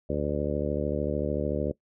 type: harmonic tone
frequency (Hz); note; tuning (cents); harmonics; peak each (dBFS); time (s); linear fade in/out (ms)
73.42; D2; 0; 1 / 2 / 3 / 4 / 5 / 6 / 7 / 8; -34 / -34 / -34 / -34 / -34 / -34 / -34 / -34; 0.09-1.72; 10
effects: noise-tail reverb RT60 0.1 s tail -20 dB re dry